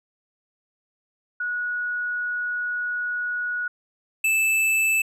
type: tone pair in turn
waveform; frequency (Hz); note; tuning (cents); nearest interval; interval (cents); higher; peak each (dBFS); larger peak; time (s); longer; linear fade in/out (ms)
sine / square; 1460 / 2632; F#6 / E7; -24 / -3; minor seventh; 1021; second; -24 / -19; second; 1.4-3.68 / 4.24-5.02; first; 5
effects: resampled to 32000 Hz